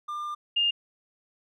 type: tone pair in turn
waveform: triangle / sine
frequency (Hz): 1198 / 2820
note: D6 / F7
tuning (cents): +34 / +16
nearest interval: octave + minor third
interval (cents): 1482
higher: second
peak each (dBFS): -29 / -21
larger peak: second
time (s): 0.08-0.35 / 0.56-0.71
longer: first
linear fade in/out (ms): 10
effects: none